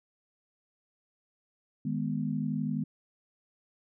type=chord; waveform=sine; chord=G# minor; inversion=second; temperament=equal; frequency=155.56 / 207.7 / 246.9 Hz; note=D#3 / G#3 / B3; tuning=0 / 0 / 0 cents; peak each=-33 dBFS; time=1.85-2.84 s; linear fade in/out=5 ms; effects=none